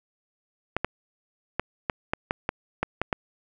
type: clicks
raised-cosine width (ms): 0.5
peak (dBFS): -9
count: 10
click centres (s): 0.766 / 0.846 / 1.596 / 1.898 / 2.135 / 2.309 / 2.491 / 2.83 / 3.016 / 3.128
effects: none